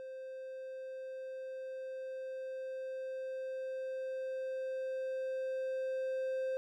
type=tone with level ramp; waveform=triangle; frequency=523.3 Hz; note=C5; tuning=in tune; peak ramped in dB=-41 to -31 dBFS; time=0-6.57 s; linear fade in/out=0 ms; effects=none